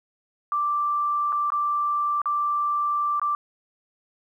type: tone with dropouts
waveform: sine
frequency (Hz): 1174.7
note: D6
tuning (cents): 0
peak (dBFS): -21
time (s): 0.52-3.35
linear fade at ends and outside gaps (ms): 1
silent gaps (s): 1.323-1.327 / 1.503-1.52 / 2.217-2.257 / 3.197-3.216
effects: 10-bit